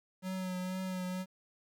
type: tone with vibrato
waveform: square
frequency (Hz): 185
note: F#3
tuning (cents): 0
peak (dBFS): -36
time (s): 0.22-1.26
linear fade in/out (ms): 50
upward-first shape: triangle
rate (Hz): 2.1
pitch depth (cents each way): 30
effects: 11-bit